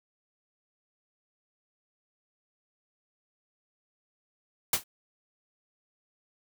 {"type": "noise with exponential decay", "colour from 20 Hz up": "white", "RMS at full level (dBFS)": -19, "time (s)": [4.73, 4.84], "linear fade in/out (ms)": 5, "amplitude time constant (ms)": 23, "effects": []}